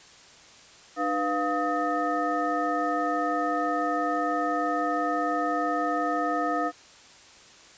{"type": "tone cluster", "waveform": "sine", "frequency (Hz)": [301, 496, 703, 1263, 1808], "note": ["D4", "B4", "F5", "D#6", "A6"], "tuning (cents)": [43, 7, 11, 26, 47], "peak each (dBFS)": [-30, -33, -28, -29, -36], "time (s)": [0.96, 6.72], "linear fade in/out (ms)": 50, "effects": ["white hiss -51 dBFS RMS until 7.77 s", "resampled to 16000 Hz"]}